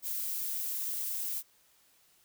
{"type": "noise", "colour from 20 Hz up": "violet", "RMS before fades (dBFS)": -35, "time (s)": [0.02, 1.43], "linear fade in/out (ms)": 50, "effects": ["white hiss -66 dBFS RMS until 2.24 s"]}